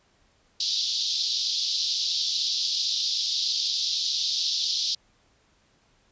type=band-pass noise; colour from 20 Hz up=white; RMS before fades=-27 dBFS; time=0.6-4.95 s; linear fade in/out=5 ms; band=3500 to 5300 Hz; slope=48 dB/octave; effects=pink hiss -64 dBFS RMS until 6.11 s + resampled to 16000 Hz